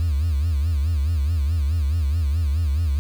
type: tone with vibrato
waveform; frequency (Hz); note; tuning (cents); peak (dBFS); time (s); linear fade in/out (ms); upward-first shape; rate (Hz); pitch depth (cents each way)
sine; 76.4; D#2; -31; -16; 0-2.99; 0; sine; 4.7; 200
effects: tanh soft clip ceiling -16 dBFS + 7-bit